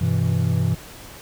triangle chord, E minor, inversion first, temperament equal with one note detuned, 98 / 126.07 / 164.81 Hz, G2 / B2 / E3, 0 / +36 / 0 cents, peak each -20 dBFS, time 0.01-0.75 s, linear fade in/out 5 ms, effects pink hiss -41 dBFS RMS until 1.21 s

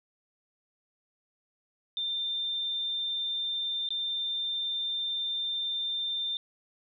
sine tone with dropouts, 3589 Hz, A7, 34 cents sharp, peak -29 dBFS, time 1.97-6.37 s, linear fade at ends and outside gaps 1 ms, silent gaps 3.889-3.905 s, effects none

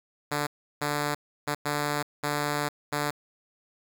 5% pulse tone bursts at uneven times, 146.83 Hz, D3, in tune, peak -15 dBFS, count 6, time 0.31-0.47 / 0.81-1.15 / 1.47-1.55 / 1.65-2.03 / 2.23-2.69 / 2.92-3.11 s, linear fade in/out 10 ms, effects 9-bit

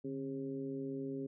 harmonic tone with a mistuned harmonic, 135.1 Hz, C#3, 44 cents flat, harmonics 1 / 2 / 3 / 4, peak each -47 / -40 / -42 / -53 dBFS, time 0.04-1.27 s, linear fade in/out 10 ms, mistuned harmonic 1, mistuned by +130 cents, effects none

